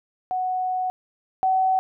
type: tone pair in turn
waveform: sine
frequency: 740 / 755.1 Hz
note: F#5 / F#5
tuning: 0 / +35 cents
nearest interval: unison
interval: 35 cents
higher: second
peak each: -22 / -17 dBFS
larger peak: second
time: 0.31-0.9 / 1.43-1.79 s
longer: first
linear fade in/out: 0 ms
effects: none